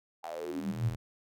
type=tone with high-pass filter sweep; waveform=square; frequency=40.41 Hz; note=E1; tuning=34 cents flat; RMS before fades=-35 dBFS; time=0.23-0.96 s; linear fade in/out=10 ms; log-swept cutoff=820 to 81 Hz; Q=9.9; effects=none

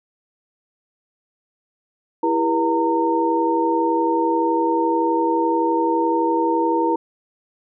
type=tone cluster; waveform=sine; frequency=330.1 / 401.8 / 480 / 917 Hz; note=E4 / G4 / B4 / A#5; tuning=+2 / +43 / -49 / -29 cents; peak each=-20 / -27 / -23 / -20 dBFS; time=2.23-6.96 s; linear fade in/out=5 ms; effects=none

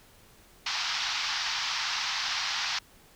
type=band-pass noise; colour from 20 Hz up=white; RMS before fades=-31 dBFS; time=0.66-2.79 s; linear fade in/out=5 ms; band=800 to 5600 Hz; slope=48 dB/octave; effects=pink hiss -57 dBFS RMS until 3.15 s

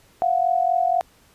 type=tone pair together; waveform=sine; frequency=689 / 733.1 Hz; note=F5 / F#5; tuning=-24 / -16 cents; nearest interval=minor second; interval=108 cents; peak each=-20 dBFS; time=0.22-1.01 s; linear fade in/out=0 ms; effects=pink hiss -56 dBFS RMS until 1.34 s + resampled to 32000 Hz

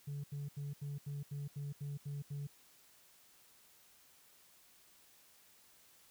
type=tone bursts; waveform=sine; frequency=142.9 Hz; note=D3; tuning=47 cents flat; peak=-37 dBFS; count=10; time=0.07-2.472 s; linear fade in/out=10 ms; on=170 ms; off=78 ms; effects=tanh soft clip ceiling -38 dBFS + white hiss -65 dBFS RMS until 6.1 s

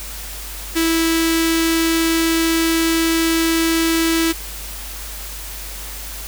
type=tone with notch filter; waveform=sawtooth; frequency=328 Hz; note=E4; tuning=9 cents flat; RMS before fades=-17 dBFS; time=0.75-4.33 s; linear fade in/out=20 ms; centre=730 Hz; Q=0.51; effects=added 50 Hz sine -32 dBFS peak until 6.27 s + white hiss -32 dBFS RMS until 6.27 s

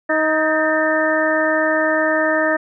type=harmonic tone with a mistuned harmonic; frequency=313.6 Hz; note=D#4; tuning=14 cents sharp; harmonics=1 / 2 / 3 / 4 / 5 / 6; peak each=-22 / -18 / -27 / -25 / -25 / -20 dBFS; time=0.09-2.57 s; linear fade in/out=10 ms; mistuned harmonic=6; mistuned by=-66 cents; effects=none

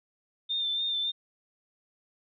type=tone with vibrato; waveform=sine; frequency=3593 Hz; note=A7; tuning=36 cents sharp; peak=-27 dBFS; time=0.49-1.12 s; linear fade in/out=20 ms; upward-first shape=sine; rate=3.5 Hz; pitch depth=32 cents each way; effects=none

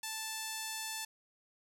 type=tone; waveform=5% pulse; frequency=880 Hz; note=A5; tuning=in tune; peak=-26 dBFS; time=0.03-1.05 s; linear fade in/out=5 ms; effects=none

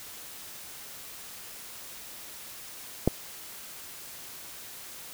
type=clicks; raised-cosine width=2 ms; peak=-7 / -29 dBFS; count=2; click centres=3.076 / 3.082 s; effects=white hiss -44 dBFS RMS until 5.13 s

